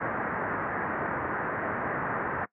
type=low-pass noise; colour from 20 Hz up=white; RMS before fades=-31 dBFS; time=0-2.46 s; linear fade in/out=20 ms; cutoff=1800 Hz; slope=48 dB/octave; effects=noise-tail reverb RT60 0.1 s tail -21 dB re dry + high-pass 100 Hz 12 dB/octave